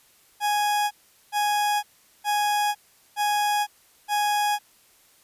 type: tone bursts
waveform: 40% pulse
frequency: 830.6 Hz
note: G#5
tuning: in tune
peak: -20 dBFS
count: 5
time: 0.4-4.59 s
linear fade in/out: 50 ms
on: 510 ms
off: 410 ms
effects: white hiss -58 dBFS RMS until 5.23 s + resampled to 32000 Hz